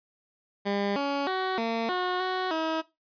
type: tone with pitch steps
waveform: 15% pulse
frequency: 201.1 / 281.1 / 375.6 / 228.3 / 363.5 / 371.1 / 320.5 Hz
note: G3 / C#4 / F#4 / A#3 / F#4 / F#4 / E4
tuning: +44 / +24 / +26 / -36 / -31 / +5 / -49 cents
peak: -20 dBFS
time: 0.65-2.82 s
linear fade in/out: 20 ms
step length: 310 ms
effects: noise-tail reverb RT60 0.2 s tail -17 dB re dry + resampled to 11025 Hz